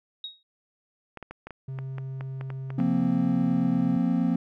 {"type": "tone with exponential decay", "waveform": "sine", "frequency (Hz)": 3773, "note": "A#7", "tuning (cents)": 20, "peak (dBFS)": -30, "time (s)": [0.24, 0.43], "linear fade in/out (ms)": 2, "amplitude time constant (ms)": 40}
{"type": "clicks", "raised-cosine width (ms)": 0.5, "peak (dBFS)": -24, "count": 12, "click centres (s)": [1.173, 1.227, 1.31, 1.47, 1.507, 1.788, 1.983, 2.209, 2.411, 2.503, 2.704, 2.801]}
{"type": "tone", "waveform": "triangle", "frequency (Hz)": 133.1, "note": "C3", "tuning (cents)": 30, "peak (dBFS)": -30, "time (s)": [1.68, 3.97], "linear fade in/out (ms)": 5}
{"type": "chord", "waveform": "triangle", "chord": "F suspended fourth", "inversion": "none", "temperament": "equal", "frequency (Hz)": [174.61, 233.1, 261.6], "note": ["F3", "Bb3", "C4"], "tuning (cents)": [0, 0, 0], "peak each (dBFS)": -24, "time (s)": [2.78, 4.36], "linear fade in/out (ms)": 5}
{"effects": []}